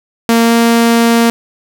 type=tone with pitch glide; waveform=sawtooth; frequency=230.6 to 232.2 Hz; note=A#3 to A#3; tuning=-19 to -7 cents; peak=-3 dBFS; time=0.29-1.3 s; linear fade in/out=0 ms; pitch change=+12 cents; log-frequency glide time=0.43-0.54 s; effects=none